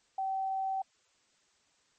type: tone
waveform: sine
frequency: 769 Hz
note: G5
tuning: 33 cents flat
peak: -30 dBFS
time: 0.18-0.82 s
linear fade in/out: 5 ms
effects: white hiss -70 dBFS RMS until 1.98 s + MP3 32 kbps